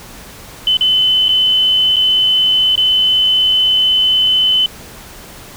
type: tone with dropouts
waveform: sine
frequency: 3032 Hz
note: F#7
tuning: 42 cents sharp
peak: -9 dBFS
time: 0.67-4.66 s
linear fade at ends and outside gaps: 2 ms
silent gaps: 0.77-0.809 / 1.284-1.29 / 1.96-1.966 / 2.756-2.777 s
effects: pink hiss -35 dBFS RMS until 5.56 s